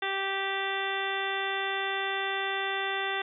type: harmonic tone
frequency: 390 Hz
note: G4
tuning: 9 cents flat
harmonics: 1 / 2 / 3 / 4 / 5 / 6 / 7 / 8 / 9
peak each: -36 / -35 / -38 / -36 / -34 / -44 / -39 / -45 / -38 dBFS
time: 0.02-3.22 s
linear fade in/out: 5 ms
effects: none